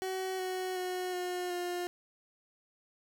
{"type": "tone with pitch steps", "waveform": "30% pulse", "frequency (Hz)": [376.4, 370.8, 365.3, 359.8, 354.5], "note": ["F#4", "F#4", "F#4", "F#4", "F4"], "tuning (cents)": [30, 4, -22, -48, 26], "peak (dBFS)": -31, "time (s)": [0.02, 1.87], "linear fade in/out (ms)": 0, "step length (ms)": 370, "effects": []}